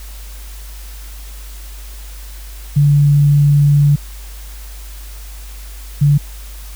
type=tone bursts at uneven times; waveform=sine; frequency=144.4 Hz; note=D3; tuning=29 cents flat; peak=-7 dBFS; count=2; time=2.76-3.96 / 6.01-6.18 s; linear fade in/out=10 ms; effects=added 50 Hz sine -29 dBFS peak until 6.75 s + white hiss -39 dBFS RMS until 6.75 s